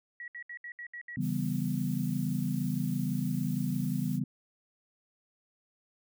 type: tone bursts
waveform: sine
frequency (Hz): 1922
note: B6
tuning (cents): -48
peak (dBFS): -39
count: 7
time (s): 0.2-1.161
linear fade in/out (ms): 2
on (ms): 79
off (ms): 68
type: chord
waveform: sine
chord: C# half-diminished seventh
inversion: none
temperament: equal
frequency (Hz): 138.59 / 164.81 / 196 / 246.9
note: C#3 / E3 / G3 / B3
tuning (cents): 0 / 0 / 0 / 0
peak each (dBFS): -34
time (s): 1.17-4.24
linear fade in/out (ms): 5
type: noise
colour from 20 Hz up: blue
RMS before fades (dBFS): -49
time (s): 1.2-4.2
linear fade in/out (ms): 50
effects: none